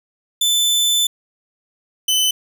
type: tone pair in turn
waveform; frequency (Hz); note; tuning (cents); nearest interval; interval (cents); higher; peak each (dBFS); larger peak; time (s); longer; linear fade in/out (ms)
sawtooth; 3520 / 3029; A7 / F#7; 0 / +40; minor third; 260; first; -11; neither; 0.41-1.07 / 2.08-2.31; first; 5
effects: none